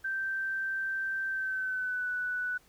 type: tone with pitch glide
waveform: sine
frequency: 1562 to 1485.4 Hz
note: G6 to F#6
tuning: -7 to +6 cents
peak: -30 dBFS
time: 0.04-2.58 s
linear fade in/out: 10 ms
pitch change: -87 cents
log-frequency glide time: 1.27-2.09 s
effects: pink hiss -63 dBFS RMS until 2.68 s